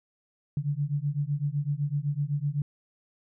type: beating tone pair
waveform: sine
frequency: 140.8 / 148.7 Hz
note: C#3 / D3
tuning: +27 / +22 cents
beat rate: 7.9 Hz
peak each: -29 dBFS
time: 0.57-2.62 s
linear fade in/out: 2 ms
effects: none